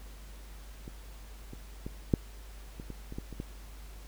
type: clicks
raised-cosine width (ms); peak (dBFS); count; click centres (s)
3; -30 / -30 / -25 / -10 / -29 / -28 / -29 / -24 / -30 / -23; 10; 0.879 / 1.534 / 1.865 / 2.138 / 2.799 / 2.903 / 3.124 / 3.185 / 3.327 / 3.401
effects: added 50 Hz sine -45 dBFS peak until 4.07 s + pink hiss -55 dBFS RMS until 4.07 s